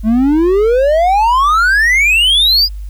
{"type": "exponential sweep", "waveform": "triangle", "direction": "up", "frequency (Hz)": [210, 5020], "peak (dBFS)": -6, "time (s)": [0.03, 2.69], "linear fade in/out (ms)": 50, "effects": ["added 50 Hz sine -22 dBFS peak until 2.89 s", "white hiss -51 dBFS RMS until 2.89 s"]}